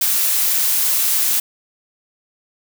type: noise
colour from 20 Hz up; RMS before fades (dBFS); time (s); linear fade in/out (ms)
blue; -17; 0.01-1.4; 5
effects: none